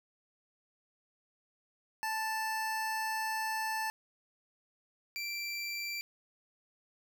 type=tone pair in turn; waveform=25% pulse; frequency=880 / 2349 Hz; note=A5 / D7; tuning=0 / 0 cents; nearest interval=octave + perfect fourth; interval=1700 cents; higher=second; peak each=-29 / -32 dBFS; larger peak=first; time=2.03-3.9 / 5.16-6.01 s; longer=first; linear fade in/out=0 ms; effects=none